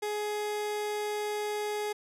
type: tone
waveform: 30% pulse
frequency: 418.9 Hz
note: G#4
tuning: 15 cents sharp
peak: -28 dBFS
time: 0.02-1.93 s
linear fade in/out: 10 ms
effects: resampled to 32000 Hz